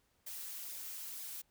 blue noise with flanger, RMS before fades -45 dBFS, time 0.26-1.42 s, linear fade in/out 10 ms, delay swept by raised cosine 0.67 to 5.97 ms, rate 2.1 Hz, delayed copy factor -0.55, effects pink hiss -75 dBFS RMS until 1.5 s

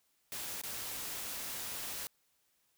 white noise with dropouts, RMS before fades -41 dBFS, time 0.32-2.07 s, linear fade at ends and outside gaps 0 ms, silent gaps 0.614-0.636 s, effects white hiss -75 dBFS RMS until 2.77 s

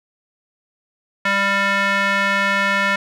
square tone with band-pass filter, 198.1 Hz, G3, 18 cents sharp, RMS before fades -18 dBFS, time 1.25-2.96 s, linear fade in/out 5 ms, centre 1800 Hz, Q 2.1, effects none

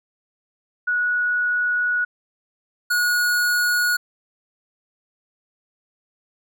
sine / square tone pair in turn, 1463 / 1452.1 Hz, F#6 / F#6, -20 / -33 cents, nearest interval unison, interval 13 cents, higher first, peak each -18 dBFS, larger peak neither, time 0.87-2.05 / 2.9-3.97 s, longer first, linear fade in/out 10 ms, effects none

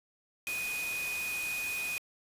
sine tone in noise, 2484 Hz, D#7, 3 cents flat, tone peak -33 dBFS, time 0.47-1.98 s, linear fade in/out 0 ms, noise white, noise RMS -40 dBFS, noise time 0.47-1.98 s, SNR +4 dB, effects resampled to 32000 Hz

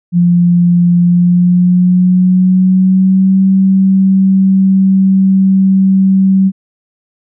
sine tone with pitch glide, 174.61 to 191.52 Hz, F3 to G3, 0 to -40 cents, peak -5 dBFS, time 0.12-6.52 s, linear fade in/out 50 ms, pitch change +160 cents, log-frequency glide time 1-3.41 s, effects none

